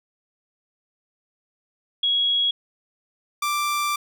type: tone pair in turn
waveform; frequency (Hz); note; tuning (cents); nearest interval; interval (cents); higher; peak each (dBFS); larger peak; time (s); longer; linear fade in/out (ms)
sine / sawtooth; 3322 / 1177.1; G#7 / D6; 0 / +4; octave + tritone; 1796; first; -18; neither; 2.03-2.51 / 3.42-3.96; second; 5
effects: none